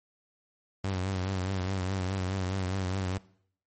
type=tone with vibrato; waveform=sawtooth; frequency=94.2 Hz; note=F#2; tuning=32 cents sharp; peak=-25 dBFS; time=0.84-3.18 s; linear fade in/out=5 ms; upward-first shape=triangle; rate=4.8 Hz; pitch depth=73 cents each way; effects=noise-tail reverb RT60 0.6 s tail -20 dB re dry + MP3 32 kbps